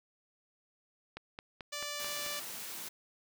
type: click train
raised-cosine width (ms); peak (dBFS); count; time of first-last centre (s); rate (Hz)
0.3; -26; 6; 1.17-2.264; 4.57
type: tone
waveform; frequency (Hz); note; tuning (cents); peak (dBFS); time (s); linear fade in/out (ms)
5% pulse; 586; D5; -4; -26; 1.72-2.4; 10
type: high-pass noise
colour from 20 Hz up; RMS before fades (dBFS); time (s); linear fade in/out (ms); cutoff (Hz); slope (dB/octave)
white; -43; 1.99-2.89; 10; 110; 96
effects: none